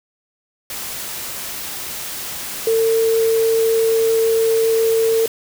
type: tone in noise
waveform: sine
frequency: 450.9 Hz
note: A4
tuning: 42 cents sharp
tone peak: -13 dBFS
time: 2.67-5.26 s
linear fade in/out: 2 ms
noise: white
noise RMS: -28 dBFS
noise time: 0.7-5.28 s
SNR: +12 dB
effects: none